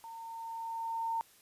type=tone with level ramp; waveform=sine; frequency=911 Hz; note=A#5; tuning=40 cents flat; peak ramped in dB=-44 to -30 dBFS; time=0.04-1.21 s; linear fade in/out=0 ms; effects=white hiss -62 dBFS RMS until 1.41 s + resampled to 32000 Hz